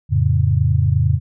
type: chord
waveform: sine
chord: F augmented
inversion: none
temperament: equal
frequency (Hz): 87.31 / 110 / 138.59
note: F2 / A2 / C#3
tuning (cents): 0 / 0 / 0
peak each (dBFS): -17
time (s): 0.09-1.2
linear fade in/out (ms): 50
effects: none